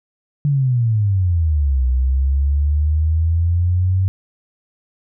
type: exponential two-way sweep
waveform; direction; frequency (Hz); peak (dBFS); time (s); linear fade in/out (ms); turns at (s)
sine; down then up; 147.6 to 62.7 to 95.5; -13; 0.45-4.08; 0; 1.86
effects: none